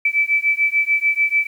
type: beating tone pair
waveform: sine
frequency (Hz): 2310 / 2316.8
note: D7 / D7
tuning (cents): -29 / -24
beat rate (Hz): 6.8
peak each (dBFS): -18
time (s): 0.05-1.47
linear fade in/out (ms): 5
effects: 8-bit